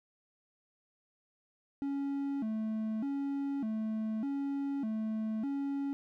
triangle tone with vibrato, 246.9 Hz, B3, in tune, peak -30 dBFS, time 1.82-5.93 s, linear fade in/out 0 ms, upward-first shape square, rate 0.83 Hz, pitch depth 210 cents each way, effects none

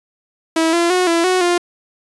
sawtooth tone with pitch steps, 324.7 / 341.5 / 364.7 / 335.7 / 368.7 / 350.7 Hz, E4 / F4 / F#4 / E4 / F#4 / F4, -26 / -39 / -25 / +32 / -6 / +7 cents, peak -9 dBFS, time 0.56-1.58 s, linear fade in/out 5 ms, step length 170 ms, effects resampled to 24000 Hz

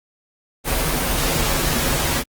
pink noise with comb filter, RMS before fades -20 dBFS, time 0.64-2.24 s, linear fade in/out 50 ms, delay 10 ms, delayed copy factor -0.65, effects Opus 24 kbps

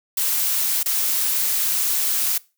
blue noise with dropouts, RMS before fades -21 dBFS, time 0.17-2.38 s, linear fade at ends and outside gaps 5 ms, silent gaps 0.831-0.858 s, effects noise-tail reverb RT60 0.3 s tail -22 dB re dry

